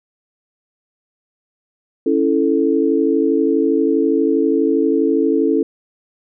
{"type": "chord", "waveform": "sine", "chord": "A major", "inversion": "first", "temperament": "equal", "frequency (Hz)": [277.2, 329.6, 440], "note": ["C#4", "E4", "A4"], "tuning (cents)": [0, 0, 0], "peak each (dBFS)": -17, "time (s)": [2.06, 5.63], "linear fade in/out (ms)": 5, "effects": []}